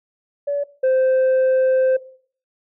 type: tone pair in turn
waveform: sine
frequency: 572 / 520.3 Hz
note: D5 / C5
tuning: -46 / -10 cents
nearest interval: major second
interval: 164 cents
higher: first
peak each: -18 / -11 dBFS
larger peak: second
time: 0.47-0.64 / 0.83-1.97 s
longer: second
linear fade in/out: 10 ms
effects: noise-tail reverb RT60 0.5 s tail -19 dB re dry + tanh soft clip ceiling -13 dBFS